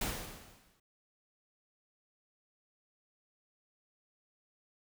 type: noise with exponential decay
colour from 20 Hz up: pink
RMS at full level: -33 dBFS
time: 0.01-0.8 s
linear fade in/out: 5 ms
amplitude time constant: 170 ms
effects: none